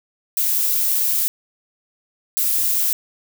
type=noise bursts at uneven times; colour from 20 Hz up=violet; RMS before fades=-19 dBFS; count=2; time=0.37-1.28 / 2.37-2.93 s; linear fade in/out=0 ms; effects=none